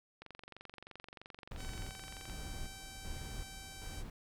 click train, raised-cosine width 0.3 ms, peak -33 dBFS, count 49, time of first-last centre 0.22-2.298 s, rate 23.1 Hz
brown noise with tremolo, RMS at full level -44 dBFS, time 1.51-4.1 s, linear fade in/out 2 ms, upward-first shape square, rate 1.3 Hz, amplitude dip 60%
5% pulse tone with pitch glide, 763 to 775 Hz, G5 to G5, -47 to -20 cents, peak -37 dBFS, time 1.56-4.04 s, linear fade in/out 50 ms, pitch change +27 cents, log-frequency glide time 1.76-2.2 s
effects none

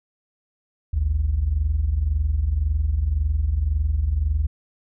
sine tone pair together, 55.23 / 77.1 Hz, A1 / D#2, +7 / -15 cents, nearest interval tritone, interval 578 cents, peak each -22 / -19 dBFS, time 0.93-4.47 s, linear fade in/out 10 ms, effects tanh soft clip ceiling -13 dBFS

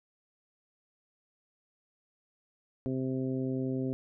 harmonic tone, 130.81 Hz, C3, in tune, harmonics 1 / 2 / 3 / 4 / 5, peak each -35 / -32 / -37 / -42 / -49 dBFS, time 2.86-3.93 s, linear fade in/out 0 ms, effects none

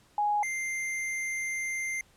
sine / square tone pair in turn, 830.6 / 2093 Hz, G#5 / C7, 0 / 0 cents, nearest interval octave + major third, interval 1600 cents, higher second, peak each -24 / -31 dBFS, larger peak first, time 0.18-0.43 / 0.43-2.01 s, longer second, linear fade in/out 2 ms, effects pink hiss -62 dBFS RMS until 2.16 s + low-pass 11000 Hz 12 dB/octave

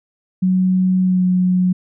sine tone with pitch glide, 185.3 to 182.54 Hz, F#3 to F#3, +3 to -23 cents, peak -12 dBFS, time 0.42-1.73 s, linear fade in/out 10 ms, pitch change -26 cents, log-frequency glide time 1.02-1.24 s, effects none

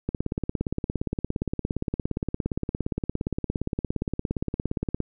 click train, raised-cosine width 3 ms, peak -13 dBFS, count 86, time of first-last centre 0.09-5.003 s, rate 17.3 Hz, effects none

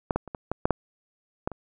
clicks, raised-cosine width 1 ms, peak -10 / -11 / -26 / -19 / -13 / -7 / -7 / -12 / -23 dBFS, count 9, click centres 0.108 / 0.16 / 0.277 / 0.348 / 0.516 / 0.655 / 0.707 / 1.475 / 1.517 s, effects none

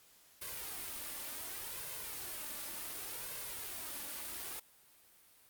white noise with flanger, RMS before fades -43 dBFS, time 0.41-4.6 s, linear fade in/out 10 ms, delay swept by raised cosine 1.9 to 3.5 ms, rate 0.68 Hz, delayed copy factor +0.5, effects white hiss -64 dBFS RMS until 5.49 s + Opus 48 kbps

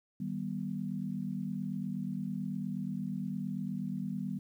sine chord, Eb augmented, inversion none, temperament just, 155.56 / 194.45 / 243.1 Hz, Eb3 / G3 / B3, 0 / -14 / -27 cents, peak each -40 / -36 / -39 dBFS, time 0.2-4.39 s, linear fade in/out 5 ms, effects 11-bit

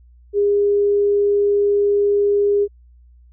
sine tone, 407.1 Hz, G#4, 35 cents flat, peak -13 dBFS, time 0.33-2.68 s, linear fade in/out 50 ms, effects added 60 Hz sine -45 dBFS peak until 3.32 s

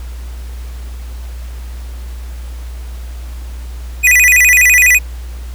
square tone with vibrato, 2217 Hz, C#7, in tune, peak -6 dBFS, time 4.03-4.99 s, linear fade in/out 20 ms, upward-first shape square, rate 12 Hz, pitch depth 200 cents each way, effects added 60 Hz sine -23 dBFS peak until 5.54 s + pink hiss -40 dBFS RMS until 5.54 s

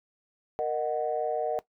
sine chord, D# minor, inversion second, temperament equal with one note detuned, 466.2 / 616.2 / 740 Hz, A#4 / D#5 / F#5, 0 / -17 / 0 cents, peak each -30 dBFS, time 0.59-1.59 s, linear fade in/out 0 ms, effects noise-tail reverb RT60 0.1 s tail -17 dB re dry + tanh soft clip ceiling -17 dBFS

